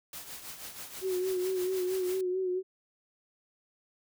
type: noise with tremolo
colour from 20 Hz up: white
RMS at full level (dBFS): -41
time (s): 0.13-2.21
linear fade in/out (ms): 2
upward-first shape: triangle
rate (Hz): 6.2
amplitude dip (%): 65
type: tone with vibrato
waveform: sine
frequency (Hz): 370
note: F#4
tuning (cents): 0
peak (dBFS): -28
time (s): 1.01-2.63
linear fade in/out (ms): 50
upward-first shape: sine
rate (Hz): 4.5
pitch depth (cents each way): 42
effects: none